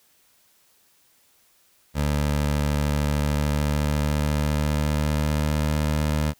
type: tone with pitch glide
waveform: 20% pulse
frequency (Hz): 73.42 to 75.88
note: D2 to D#2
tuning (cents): 0 to -43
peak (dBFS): -16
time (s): 1.94-6.34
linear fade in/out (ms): 50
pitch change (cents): +57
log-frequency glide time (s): 3.13-5.76
effects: white hiss -61 dBFS RMS until 6.39 s